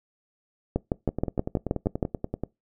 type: two click trains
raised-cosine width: 2 ms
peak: -10 / -15 dBFS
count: 9 / 15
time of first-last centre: 0.76-2.028 / 1.09-2.436 s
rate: 6.31 / 10.4 Hz
effects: noise-tail reverb RT60 0.2 s tail -23 dB re dry